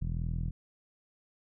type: tone with low-pass filter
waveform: sawtooth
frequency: 41.41 Hz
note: E1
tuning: 9 cents sharp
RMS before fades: -33 dBFS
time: 0.01-0.51 s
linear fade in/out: 10 ms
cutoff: 150 Hz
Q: 2.8
effects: none